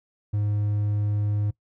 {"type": "tone", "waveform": "triangle", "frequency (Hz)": 103.83, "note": "G#2", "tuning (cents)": 0, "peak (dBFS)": -20, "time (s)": [0.33, 1.51], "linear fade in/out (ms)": 10, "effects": ["noise-tail reverb RT60 0.1 s tail -20 dB re dry"]}